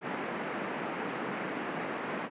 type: band-pass noise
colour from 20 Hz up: pink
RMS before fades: -36 dBFS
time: 0.01-2.3 s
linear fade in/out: 50 ms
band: 190 to 2300 Hz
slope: 24 dB/octave
effects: resampled to 8000 Hz